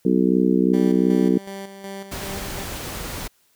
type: harmonic tone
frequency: 62.8 Hz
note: B1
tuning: 30 cents sharp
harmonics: 3 / 4 / 5 / 6 / 7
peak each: -20 / -20 / -21 / -23 / -25 dBFS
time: 0.05-1.38 s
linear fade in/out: 5 ms
type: tone with tremolo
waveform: 15% pulse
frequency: 196 Hz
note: G3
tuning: in tune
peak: -25 dBFS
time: 0.73-2.64 s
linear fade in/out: 10 ms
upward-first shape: square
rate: 2.7 Hz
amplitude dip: 55%
type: noise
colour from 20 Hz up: pink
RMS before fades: -31 dBFS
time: 2.11-3.28 s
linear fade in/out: 10 ms
effects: white hiss -62 dBFS RMS until 3.55 s